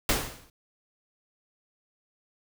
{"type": "noise with exponential decay", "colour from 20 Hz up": "pink", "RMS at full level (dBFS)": -21, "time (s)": [0.09, 0.5], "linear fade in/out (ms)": 2, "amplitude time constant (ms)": 88, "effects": []}